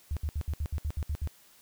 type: tone bursts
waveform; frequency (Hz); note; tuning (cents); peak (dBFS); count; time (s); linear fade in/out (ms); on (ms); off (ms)
sine; 74.7; D2; +30; -28; 10; 0.11-1.274; 0; 57; 66
effects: white hiss -59 dBFS RMS until 1.61 s